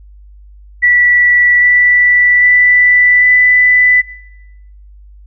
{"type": "tone with pitch steps", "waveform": "sine", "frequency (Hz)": [1954, 1966.5, 1979, 1991.6], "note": ["B6", "B6", "B6", "B6"], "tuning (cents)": [-19, -8, 3, 14], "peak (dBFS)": -5, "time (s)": [0.82, 4.02], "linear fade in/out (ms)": 20, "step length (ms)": 800, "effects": ["noise-tail reverb RT60 0.9 s tail -19 dB re dry", "added 50 Hz sine -35 dBFS peak until 5.26 s"]}